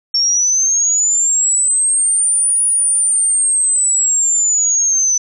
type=linear two-way sweep; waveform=sine; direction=up then down; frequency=5440 to 9720 to 6000 Hz; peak=-11 dBFS; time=0.14-5.18 s; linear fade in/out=5 ms; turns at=2.64 s; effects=none